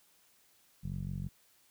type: tone with low-pass filter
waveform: 15% pulse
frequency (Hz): 46.25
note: F#1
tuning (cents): 0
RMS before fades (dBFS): -38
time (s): 0.83-1.29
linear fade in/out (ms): 20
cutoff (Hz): 170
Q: 2.8
effects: white hiss -67 dBFS RMS until 1.7 s